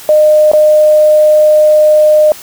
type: tone with dropouts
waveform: sine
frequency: 610 Hz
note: D#5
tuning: 34 cents flat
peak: -3 dBFS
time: 0.09-2.32 s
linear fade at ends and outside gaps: 1 ms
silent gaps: 0.516-0.534 s
effects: white hiss -31 dBFS RMS until 2.42 s